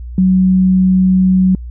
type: tone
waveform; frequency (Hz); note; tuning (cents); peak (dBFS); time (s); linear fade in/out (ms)
sine; 186.4; F#3; +13; -7; 0.18-1.55; 2
effects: added 60 Hz sine -24 dBFS peak until 1.7 s